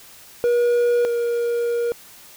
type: tone pair in turn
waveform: triangle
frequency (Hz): 480 / 473.1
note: B4 / A#4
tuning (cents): -49 / +26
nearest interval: unison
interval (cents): 25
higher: first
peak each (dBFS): -13 / -17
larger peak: first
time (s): 0.44-1.05 / 1.05-1.92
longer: second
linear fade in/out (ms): 0
effects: white hiss -45 dBFS RMS until 2.36 s